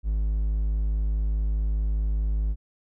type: tone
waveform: triangle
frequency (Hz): 52.4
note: G#1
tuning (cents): +16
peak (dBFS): -20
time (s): 0.03-2.56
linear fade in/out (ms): 50
effects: none